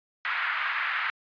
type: band-pass noise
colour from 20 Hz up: white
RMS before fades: -29 dBFS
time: 0.25-1.1 s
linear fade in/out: 0 ms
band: 1200 to 2100 Hz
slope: 24 dB/octave
effects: resampled to 11025 Hz